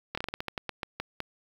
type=slowing click train; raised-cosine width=0.3 ms; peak=-16 dBFS; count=13; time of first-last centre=0.15-1.204 s; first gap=25 ms; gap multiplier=1.21; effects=7-bit